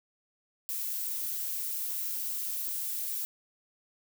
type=noise with amplitude modulation; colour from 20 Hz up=violet; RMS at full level=-33 dBFS; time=0.69-3.25 s; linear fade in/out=0 ms; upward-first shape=sine; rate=208 Hz; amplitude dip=25%; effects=none